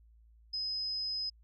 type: tone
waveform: sine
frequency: 5060 Hz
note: D#8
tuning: 28 cents sharp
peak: -33 dBFS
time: 0.53-1.3 s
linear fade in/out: 10 ms
effects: added 56 Hz sine -58 dBFS peak until 1.43 s